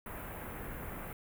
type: band-stop noise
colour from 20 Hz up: pink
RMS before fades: -43 dBFS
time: 0.06-1.13 s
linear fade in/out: 2 ms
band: 2200 to 12000 Hz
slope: 24 dB/octave
effects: none